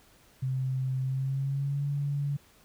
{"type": "tone with pitch glide", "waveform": "sine", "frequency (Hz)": [130.81, 142.65], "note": ["C3", "C#3"], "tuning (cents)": [0, 50], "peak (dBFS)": -27, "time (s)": [0.42, 2.37], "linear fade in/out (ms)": 10, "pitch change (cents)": 150, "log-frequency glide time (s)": [1.02, 1.85], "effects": ["pink hiss -60 dBFS RMS until 2.64 s"]}